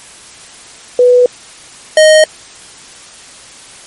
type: tone pair in turn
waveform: sine / square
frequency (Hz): 493.9 / 622.3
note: B4 / D#5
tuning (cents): 0 / 0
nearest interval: major third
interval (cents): 400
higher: second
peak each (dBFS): -3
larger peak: neither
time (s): 0.99-1.26 / 1.97-2.24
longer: neither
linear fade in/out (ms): 2
effects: white hiss -35 dBFS RMS until 3.86 s + MP3 48 kbps